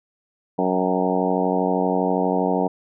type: harmonic tone with a mistuned harmonic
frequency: 92.5 Hz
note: F#2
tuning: in tune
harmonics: 2 / 3 / 4 / 5 / 6 / 7 / 8 / 9 / 10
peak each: -25 / -25 / -28 / -25 / -29 / -27 / -27 / -30 / -30 dBFS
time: 0.58-2.68 s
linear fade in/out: 10 ms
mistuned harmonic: 8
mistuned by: +32 cents
effects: none